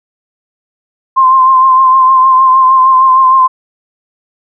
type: tone with vibrato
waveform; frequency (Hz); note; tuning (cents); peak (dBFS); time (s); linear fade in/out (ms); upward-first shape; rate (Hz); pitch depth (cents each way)
sine; 1046.5; C6; 0; -3; 1.16-3.48; 20; triangle; 6.5; 38
effects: none